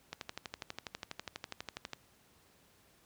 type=click train; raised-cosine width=0.2 ms; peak=-22 dBFS; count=23; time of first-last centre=0.13-1.933 s; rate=12.2 Hz; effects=pink hiss -66 dBFS RMS until 3.05 s + high-pass 60 Hz 12 dB/octave